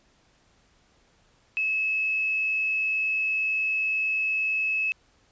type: tone with quantisation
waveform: sine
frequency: 2591 Hz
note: E7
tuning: 30 cents flat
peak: -23 dBFS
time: 1.57-4.92 s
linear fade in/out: 0 ms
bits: 8
effects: pink hiss -63 dBFS RMS until 5.31 s + resampled to 16000 Hz